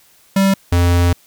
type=tone pair in turn; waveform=square; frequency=194.5 / 87.29 Hz; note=G3 / F2; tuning=-13 / 0 cents; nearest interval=octave + major second; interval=1387 cents; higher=first; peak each=-11 dBFS; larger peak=neither; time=0.36-0.54 / 0.72-1.13 s; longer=second; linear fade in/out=5 ms; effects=white hiss -51 dBFS RMS until 1.26 s